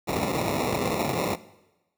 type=noise with sample-and-hold; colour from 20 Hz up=white; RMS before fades=-26 dBFS; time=0.07-1.36 s; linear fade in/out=20 ms; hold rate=1575 Hz; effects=noise-tail reverb RT60 1.0 s tail -18 dB re dry + high-pass 100 Hz 12 dB/octave